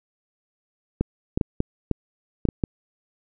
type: clicks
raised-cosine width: 3 ms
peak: -8 dBFS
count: 8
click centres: 1.01 / 1.375 / 1.412 / 1.604 / 1.913 / 2.453 / 2.488 / 2.638 s
effects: none